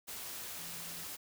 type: tone in noise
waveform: sine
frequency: 170 Hz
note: F3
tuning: 46 cents flat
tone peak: -55 dBFS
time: 0.58-1.05 s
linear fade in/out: 20 ms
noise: white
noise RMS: -44 dBFS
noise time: 0.07-1.17 s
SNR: -14 dB
effects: none